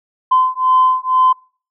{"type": "beating tone pair", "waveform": "sine", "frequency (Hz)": [1026, 1028.1], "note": ["C6", "C6"], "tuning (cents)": [-34, -31], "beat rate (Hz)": 2.1, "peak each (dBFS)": -13, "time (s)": [0.31, 1.33], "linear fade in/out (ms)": 10, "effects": ["noise-tail reverb RT60 0.4 s tail -25 dB re dry", "tanh soft clip ceiling -3 dBFS"]}